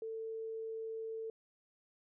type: tone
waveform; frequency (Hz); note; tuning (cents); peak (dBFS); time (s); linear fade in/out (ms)
sine; 446.4; A4; +25; -39; 0.02-1.3; 2
effects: none